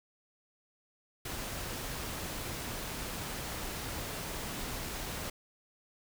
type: noise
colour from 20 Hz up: pink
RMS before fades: -39 dBFS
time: 1.25-5.3 s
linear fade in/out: 5 ms
effects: none